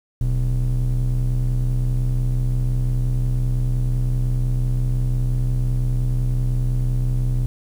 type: ring-modulated tone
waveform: triangle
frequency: 77.78 Hz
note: D#2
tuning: in tune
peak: -12 dBFS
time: 0.21-7.46 s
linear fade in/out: 0 ms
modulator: 44.9 Hz
effects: 8-bit